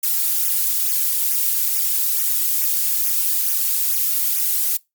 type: noise with flanger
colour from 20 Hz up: violet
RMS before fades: -19 dBFS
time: 0.03-4.77 s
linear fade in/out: 5 ms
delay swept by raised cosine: 0.23 to 3.43 ms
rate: 2.3 Hz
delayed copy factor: -1
effects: noise-tail reverb RT60 0.2 s tail -24 dB re dry + Opus 48 kbps